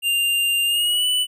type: tone with pitch glide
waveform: square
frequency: 2794 to 2977 Hz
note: F7 to F#7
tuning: 0 to +10 cents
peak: -18 dBFS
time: 0.02-1.27 s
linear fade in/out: 50 ms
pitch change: +110 cents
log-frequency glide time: 0.65-1.06 s
effects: none